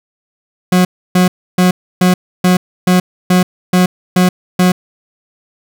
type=tone bursts; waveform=40% pulse; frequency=181.7 Hz; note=F#3; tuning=31 cents flat; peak=-6 dBFS; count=10; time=0.72-4.72 s; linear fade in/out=5 ms; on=130 ms; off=300 ms; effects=none